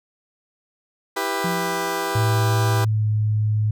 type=chord; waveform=15% pulse; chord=E minor; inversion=none; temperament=just; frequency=329.6 / 395.6 / 494.4 Hz; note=E4 / G4 / B4; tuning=0 / +16 / +2 cents; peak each=-23 / -19 / -22 dBFS; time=1.16-2.85 s; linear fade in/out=10 ms
type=tone with exponential decay; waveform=sine; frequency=174.61 Hz; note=F3; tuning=in tune; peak=-22 dBFS; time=1.44-2.5 s; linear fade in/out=5 ms; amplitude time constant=230 ms
type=tone with pitch glide; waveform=sine; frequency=110 to 106.99 Hz; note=A2 to A2; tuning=0 to -48 cents; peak=-17 dBFS; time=2.15-3.71 s; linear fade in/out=5 ms; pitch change=-48 cents; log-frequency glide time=2.68-3.07 s
effects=none